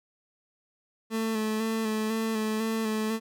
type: tone with vibrato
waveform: 30% pulse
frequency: 220 Hz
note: A3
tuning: in tune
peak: -24 dBFS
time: 1.1-3.2 s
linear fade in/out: 50 ms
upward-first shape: square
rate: 2 Hz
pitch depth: 24 cents each way
effects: none